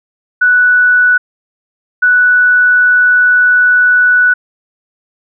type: tone bursts at uneven times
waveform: sine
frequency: 1480 Hz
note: F#6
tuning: in tune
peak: -5 dBFS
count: 2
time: 0.41-1.18 / 2.02-4.34 s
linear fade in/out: 10 ms
effects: none